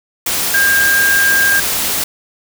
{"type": "tone in noise", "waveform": "sine", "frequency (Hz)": 1605, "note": "G6", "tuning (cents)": 40, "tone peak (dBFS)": -10, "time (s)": [0.54, 1.6], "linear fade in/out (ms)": 5, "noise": "white", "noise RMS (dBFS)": -17, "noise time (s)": [0.26, 2.04], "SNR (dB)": 4, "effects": []}